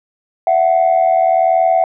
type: tone pair together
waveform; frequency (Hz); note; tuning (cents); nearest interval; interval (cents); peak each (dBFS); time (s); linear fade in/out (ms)
sine; 666.9 / 748; E5 / F#5; +20 / +19; major second; 199; -11; 0.47-1.84; 2
effects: tanh soft clip ceiling -5 dBFS